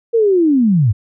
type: linear sweep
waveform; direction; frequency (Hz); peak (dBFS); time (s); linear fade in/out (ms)
sine; down; 473.2 to 92.5; -9; 0.13-0.93; 20
effects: none